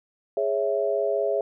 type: chord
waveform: sine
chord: C# minor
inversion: second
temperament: equal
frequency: 415.3 / 554.4 / 659.3 Hz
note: G#4 / C#5 / E5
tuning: 0 / 0 / 0 cents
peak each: -26 dBFS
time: 0.37-1.41 s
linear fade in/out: 2 ms
effects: none